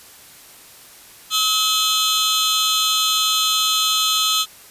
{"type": "tone cluster", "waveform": "35% pulse", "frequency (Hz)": [1281, 3078, 3335, 3558, 4073], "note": ["E6", "G7", "G#7", "A7", "C8"], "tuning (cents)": [-50, -32, 7, 19, -47], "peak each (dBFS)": -21, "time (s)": [1.3, 4.46], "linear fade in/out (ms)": 50, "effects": ["white hiss -44 dBFS RMS until 4.7 s", "resampled to 32000 Hz"]}